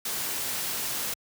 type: noise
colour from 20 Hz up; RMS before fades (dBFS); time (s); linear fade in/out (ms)
white; -31; 0.05-1.14; 5
effects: high-pass 80 Hz 12 dB/octave